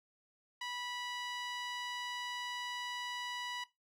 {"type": "tone with band-pass filter", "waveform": "sawtooth", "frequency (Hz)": 980, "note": "B5", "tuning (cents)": -14, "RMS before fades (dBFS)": -42, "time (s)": [0.61, 3.64], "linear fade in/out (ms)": 5, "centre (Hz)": 2700, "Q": 1, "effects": ["noise-tail reverb RT60 0.2 s tail -17 dB re dry"]}